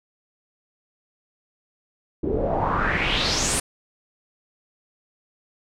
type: noise with low-pass filter sweep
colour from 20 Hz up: pink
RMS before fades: -23 dBFS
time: 2.23-3.6 s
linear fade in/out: 5 ms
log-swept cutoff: 330 to 10000 Hz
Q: 4.6
effects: none